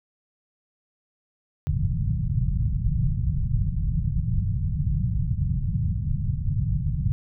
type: low-pass noise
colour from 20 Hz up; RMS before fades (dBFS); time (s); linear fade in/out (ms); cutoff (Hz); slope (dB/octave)
white; -24; 1.67-7.12; 0; 160; 48
effects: none